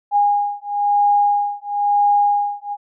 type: beating tone pair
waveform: sine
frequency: 818 / 819 Hz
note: G#5 / G#5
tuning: -26 / -24 cents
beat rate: 1 Hz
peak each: -17 dBFS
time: 0.11-2.77 s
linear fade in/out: 50 ms
effects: none